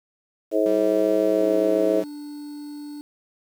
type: harmonic tone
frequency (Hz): 107.1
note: A2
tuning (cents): -46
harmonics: 3 / 4 / 5 / 6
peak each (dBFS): -23 / -23 / -23 / -23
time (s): 0.51-2.04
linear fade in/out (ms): 50
type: tone with pitch glide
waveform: sawtooth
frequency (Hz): 194.6 to 189.83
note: G3 to F#3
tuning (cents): -12 to +45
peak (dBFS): -30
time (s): 0.66-2.04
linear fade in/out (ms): 2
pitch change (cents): -43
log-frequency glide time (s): 0.81-1.77
type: tone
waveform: triangle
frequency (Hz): 293.7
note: D4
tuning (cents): 0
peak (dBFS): -31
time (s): 1.41-3.01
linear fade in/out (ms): 0
effects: 8-bit